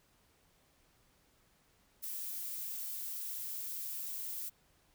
violet noise, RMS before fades -41 dBFS, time 2.02-4.5 s, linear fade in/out 20 ms, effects pink hiss -70 dBFS RMS until 4.94 s

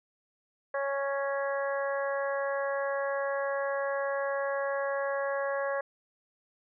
harmonic tone, 277.2 Hz, C#4, in tune, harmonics 2 / 3 / 4 / 5 / 6 / 7, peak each -30 / -40 / -37 / -45 / -37 / -44 dBFS, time 0.74-5.81 s, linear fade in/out 5 ms, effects none

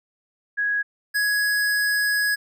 sine / square tone pair in turn, 1661.2 / 1670.8 Hz, G#6 / G#6, 0 / +10 cents, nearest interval unison, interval 10 cents, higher second, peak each -20 dBFS, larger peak neither, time 0.57-0.83 / 1.14-2.36 s, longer second, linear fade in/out 20 ms, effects none

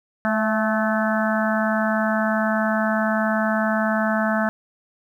harmonic tone with a mistuned harmonic, 216.9 Hz, A3, 25 cents flat, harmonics 1 / 3 / 4 / 5 / 6 / 7 / 8, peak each -22 / -24 / -29 / -32 / -29 / -27 / -30 dBFS, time 0.25-4.49 s, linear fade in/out 0 ms, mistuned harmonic 3, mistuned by +29 cents, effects 9-bit

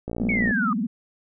click train, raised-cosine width 2 ms, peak -17 dBFS, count 26, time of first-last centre 0.08-0.51 s, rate 58.2 Hz
sine tone with vibrato, 217.5 Hz, A3, 20 cents flat, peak -22 dBFS, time 0.2-0.87 s, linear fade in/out 10 ms, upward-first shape sine, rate 19 Hz, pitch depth 250 cents each way
sine linear sweep, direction down, 2277 to 1182 Hz, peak -22 dBFS, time 0.29-0.73 s, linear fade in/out 2 ms
effects none

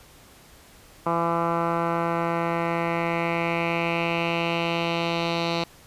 10% pulse tone with low-pass filter sweep, 168.5 Hz, E3, 38 cents sharp, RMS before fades -25 dBFS, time 1.06-5.64 s, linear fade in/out 5 ms, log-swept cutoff 1200 to 3900 Hz, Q 3.1, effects pink hiss -51 dBFS RMS until 5.86 s + resampled to 32000 Hz

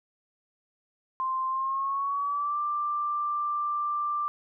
sine tone with pitch glide, 1046.5 to 1181.5 Hz, C6 to D6, 0 to +10 cents, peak -26 dBFS, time 1.2-4.28 s, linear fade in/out 0 ms, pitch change +210 cents, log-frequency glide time 1.47-2.59 s, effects none

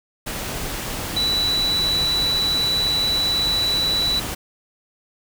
sine tone in noise, 3951 Hz, B7, in tune, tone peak -18 dBFS, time 1.16-4.2 s, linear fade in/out 10 ms, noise pink, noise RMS -28 dBFS, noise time 0.26-4.35 s, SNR +7 dB, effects none

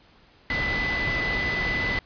sine tone in noise, 2000 Hz, B6, 21 cents sharp, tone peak -25 dBFS, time 0.5-1.99 s, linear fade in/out 2 ms, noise pink, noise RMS -29 dBFS, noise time 0.5-1.99 s, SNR +1 dB, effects pink hiss -56 dBFS RMS until 2.05 s + resampled to 11025 Hz

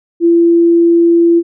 sine tone, 338.8 Hz, E4, 48 cents sharp, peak -5 dBFS, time 0.2-1.43 s, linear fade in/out 50 ms, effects none

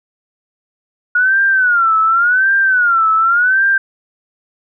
sine tone with vibrato, 1440 Hz, F#6, 47 cents flat, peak -9 dBFS, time 1.15-3.78 s, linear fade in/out 5 ms, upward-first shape sine, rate 0.89 Hz, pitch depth 170 cents each way, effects none

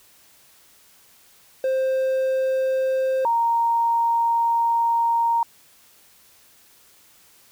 triangle / sine tone pair in turn, 525 / 929.5 Hz, C5 / A#5, +6 / -5 cents, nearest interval minor seventh, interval 989 cents, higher second, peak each -17 dBFS, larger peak neither, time 1.64-3.25 / 3.25-5.43 s, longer second, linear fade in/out 2 ms, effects white hiss -54 dBFS RMS until 7.51 s

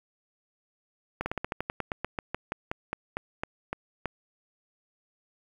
slowing click train, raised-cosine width 0.5 ms, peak -15 dBFS, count 20, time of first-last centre 1.21-4.057 s, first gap 50 ms, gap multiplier 1.11, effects 8-bit

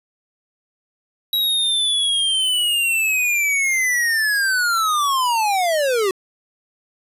square linear sweep, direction down, 3868 to 367.6 Hz, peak -17 dBFS, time 1.33-6.11 s, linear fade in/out 2 ms, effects resampled to 32000 Hz + 8-bit

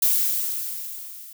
violet noise with level ramp, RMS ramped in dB -18 to -42 dBFS, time 0.02-1.33 s, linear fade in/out 5 ms, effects none

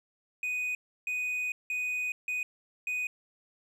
triangle tone bursts at uneven times, 2489 Hz, D#7, in tune, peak -28 dBFS, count 5, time 0.43-0.75 / 1.07-1.52 / 1.7-2.12 / 2.28-2.43 / 2.87-3.07 s, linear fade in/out 2 ms, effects none

